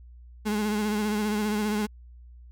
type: tone with vibrato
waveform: 35% pulse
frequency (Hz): 210.9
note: G#3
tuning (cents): +27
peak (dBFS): -23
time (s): 0.45-1.87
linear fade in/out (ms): 20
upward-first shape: sine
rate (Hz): 15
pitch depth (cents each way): 41
effects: added 60 Hz sine -45 dBFS peak until 2.51 s